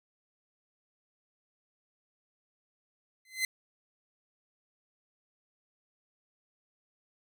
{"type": "tone with exponential growth", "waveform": "sawtooth", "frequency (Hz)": 2053, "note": "C7", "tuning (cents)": -33, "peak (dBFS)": -21, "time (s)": [3.25, 3.45], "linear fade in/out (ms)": 2, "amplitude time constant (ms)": 42, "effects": []}